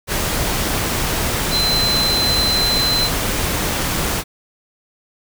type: tone in noise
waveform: sine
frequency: 4065 Hz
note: B7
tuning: 49 cents sharp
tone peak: -16 dBFS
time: 1.5-3.1 s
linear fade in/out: 50 ms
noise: pink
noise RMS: -20 dBFS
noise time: 0.07-4.24 s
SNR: +1 dB
effects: none